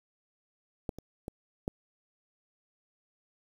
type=clicks; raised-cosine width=2 ms; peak=-19 / -30 / -24 / -18 dBFS; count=4; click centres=0.892 / 0.986 / 1.281 / 1.679 s; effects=8-bit